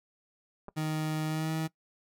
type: clicks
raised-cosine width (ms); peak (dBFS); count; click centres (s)
1; -30; 2; 0.683 / 0.688
type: tone with pitch glide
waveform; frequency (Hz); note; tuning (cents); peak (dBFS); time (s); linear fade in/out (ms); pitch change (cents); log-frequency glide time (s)
30% pulse; 155.56 to 159.1; D#3 to D#3; 0 to +39; -27; 0.76-1.68; 20; +39; 1.27-1.51
effects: noise-tail reverb RT60 0.1 s tail -21 dB re dry